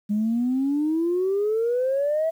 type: exponential sweep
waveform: sine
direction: up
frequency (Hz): 203.8 to 659.3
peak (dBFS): -19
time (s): 0.09-2.31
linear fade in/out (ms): 20
effects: tanh soft clip ceiling -16 dBFS + 9-bit